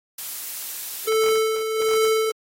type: noise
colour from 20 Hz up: blue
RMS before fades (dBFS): -31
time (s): 0.18-1.09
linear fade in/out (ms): 5
type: tone with tremolo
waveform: square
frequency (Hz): 440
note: A4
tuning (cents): 0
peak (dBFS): -17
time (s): 1.07-2.32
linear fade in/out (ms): 10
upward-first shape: sine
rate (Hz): 1.3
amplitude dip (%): 55
effects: AAC 48 kbps